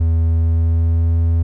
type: tone with pitch glide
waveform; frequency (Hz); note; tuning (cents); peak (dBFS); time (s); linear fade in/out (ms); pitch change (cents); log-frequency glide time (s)
triangle; 81.8 to 83.09; E2 to E2; -13 to +14; -10; 0-1.43; 10; +27; 0.2-1.15
effects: none